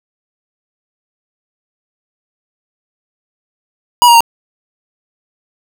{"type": "tone with pitch steps", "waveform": "square", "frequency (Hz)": [969, 943, 927], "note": ["B5", "A#5", "A#5"], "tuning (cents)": [-33, 20, -10], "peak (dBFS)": -4, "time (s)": [4.02, 4.206], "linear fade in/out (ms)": 0, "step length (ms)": 62, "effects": []}